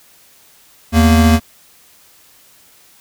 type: tone pair together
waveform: square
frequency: 81.46 / 230 Hz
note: E2 / A#3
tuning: -20 / -23 cents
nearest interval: octave + tritone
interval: 1797 cents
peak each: -11 dBFS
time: 0.92-1.4 s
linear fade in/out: 50 ms
effects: white hiss -48 dBFS RMS until 3 s